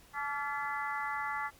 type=harmonic tone with a mistuned harmonic; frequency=287.5 Hz; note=D4; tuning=37 cents flat; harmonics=3 / 4 / 5 / 6 / 7; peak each=-38 / -39 / -40 / -41 / -41 dBFS; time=0.13-1.51 s; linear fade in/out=50 ms; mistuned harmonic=5; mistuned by=-67 cents; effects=pink hiss -60 dBFS RMS until 1.59 s + Opus 48 kbps